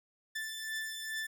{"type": "beating tone pair", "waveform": "sawtooth", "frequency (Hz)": [1760, 1762.4], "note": ["A6", "A6"], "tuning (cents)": [0, 2], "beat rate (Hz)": 2.4, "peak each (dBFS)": [-39, -35], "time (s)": [0.35, 1.27], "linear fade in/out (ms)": 10, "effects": []}